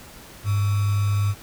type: tone with sample-and-hold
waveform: sine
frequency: 101.5 Hz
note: G#2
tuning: 39 cents flat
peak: -18 dBFS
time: 0.44-1.35 s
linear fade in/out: 50 ms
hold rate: 1225 Hz
effects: pink hiss -44 dBFS RMS until 1.42 s